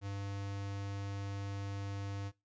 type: tone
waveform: square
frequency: 99.6 Hz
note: G2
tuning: 28 cents sharp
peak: -39 dBFS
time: 0.01-2.32 s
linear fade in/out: 50 ms
effects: noise-tail reverb RT60 0.2 s tail -19 dB re dry + resampled to 16000 Hz